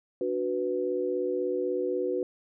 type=chord; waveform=sine; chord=B minor; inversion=first; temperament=equal; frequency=293.7 / 370 / 493.9 Hz; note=D4 / F#4 / B4; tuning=0 / 0 / 0 cents; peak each=-35 / -29 / -30 dBFS; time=0.21-2.23 s; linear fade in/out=2 ms; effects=none